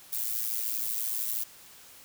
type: noise with amplitude modulation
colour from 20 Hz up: violet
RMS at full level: -28 dBFS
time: 0.12-1.44 s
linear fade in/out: 10 ms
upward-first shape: sine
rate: 113 Hz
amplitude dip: 80%
effects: white hiss -52 dBFS RMS until 2.04 s